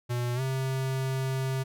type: tone with pitch glide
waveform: square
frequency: 121.5 to 132.5 Hz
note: B2 to C3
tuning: -28 to +22 cents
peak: -28 dBFS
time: 0.09-1.64 s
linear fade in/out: 20 ms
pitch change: +150 cents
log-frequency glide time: 0.35-0.41 s
effects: none